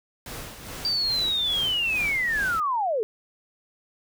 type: noise with tremolo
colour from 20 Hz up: pink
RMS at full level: -36 dBFS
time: 0.26-2.6 s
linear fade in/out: 2 ms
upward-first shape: sine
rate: 2.4 Hz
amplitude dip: 55%
type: linear sweep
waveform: sine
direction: down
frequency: 4699 to 407.7 Hz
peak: -22 dBFS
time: 0.85-3.03 s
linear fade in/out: 0 ms
effects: none